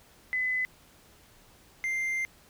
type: tone pair in turn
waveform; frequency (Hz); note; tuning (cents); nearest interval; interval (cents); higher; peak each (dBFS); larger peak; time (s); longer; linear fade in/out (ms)
sine / triangle; 2015 / 2093; B6 / C7; +34 / 0; minor second; 66; second; -26; neither; 0.33-0.65 / 1.84-2.25; second; 0
effects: pink hiss -58 dBFS RMS until 2.49 s